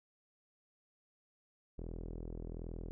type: tone with low-pass filter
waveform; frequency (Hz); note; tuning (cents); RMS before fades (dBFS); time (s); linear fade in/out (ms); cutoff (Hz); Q
sawtooth; 41.2; E1; 0; -44; 1.78-2.91; 0; 420; 2
effects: none